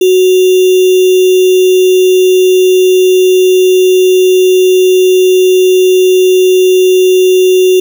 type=tone with sample-and-hold; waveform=sine; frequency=370 Hz; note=F#4; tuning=in tune; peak=-3 dBFS; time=0.01-7.8 s; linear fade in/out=5 ms; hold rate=3150 Hz; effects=none